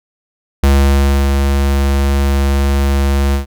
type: tone with ADSR envelope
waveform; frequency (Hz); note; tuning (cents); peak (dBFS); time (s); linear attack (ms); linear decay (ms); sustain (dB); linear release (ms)
square; 69.3; C#2; 0; -7; 0.63-3.46; 6; 640; -4; 120
effects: none

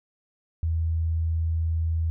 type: tone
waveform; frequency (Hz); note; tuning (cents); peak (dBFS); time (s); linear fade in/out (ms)
sine; 81.6; E2; -17; -22; 0.63-2.1; 0
effects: none

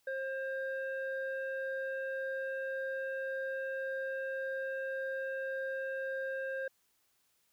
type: tone pair together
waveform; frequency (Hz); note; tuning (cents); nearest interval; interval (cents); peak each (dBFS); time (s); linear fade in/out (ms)
sine; 533 / 1597.2; C5 / G6; +32 / +32; octave + perfect fifth; 1900; -35 / -38; 0.07-6.68; 5
effects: tanh soft clip ceiling -30 dBFS + white hiss -74 dBFS RMS until 7.52 s

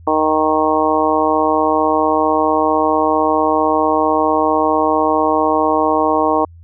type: harmonic tone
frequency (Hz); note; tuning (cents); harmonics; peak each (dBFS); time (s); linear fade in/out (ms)
155.56; D#3; 0; 2 / 3 / 4 / 5 / 6 / 7; -19 / -19 / -19 / -19 / -19 / -19; 0.07-6.45; 5
effects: added 84 Hz sine -37 dBFS peak until 6.63 s

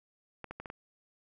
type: clicks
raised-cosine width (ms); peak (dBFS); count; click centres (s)
0.5; -26; 5; 0.443 / 0.51 / 0.6 / 0.658 / 0.701
effects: none

